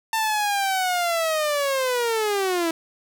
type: linear sweep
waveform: sawtooth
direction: down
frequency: 898 to 323.4 Hz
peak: -17 dBFS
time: 0.13-2.71 s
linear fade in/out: 2 ms
effects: none